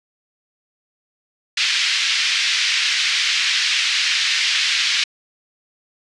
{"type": "band-pass noise", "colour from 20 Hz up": "pink", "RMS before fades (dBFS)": -19, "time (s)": [1.57, 5.04], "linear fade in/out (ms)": 5, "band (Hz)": [2000, 5300], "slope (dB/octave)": 24, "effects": ["resampled to 24000 Hz"]}